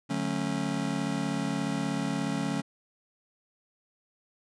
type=chord; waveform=square; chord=D major seventh; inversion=none; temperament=just; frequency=146.83 / 183.54 / 220.2 / 275.3 Hz; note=D3 / F#3 / A3 / C#4; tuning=0 / -14 / +2 / -12 cents; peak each=-36 / -35 / -35 / -33 dBFS; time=0.09-2.62 s; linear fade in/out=20 ms; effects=resampled to 22050 Hz